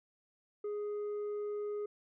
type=tone with tanh clipping; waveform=triangle; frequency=415.3 Hz; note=G#4; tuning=in tune; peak=-36 dBFS; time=0.64-1.86 s; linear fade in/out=5 ms; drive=8 dB; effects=none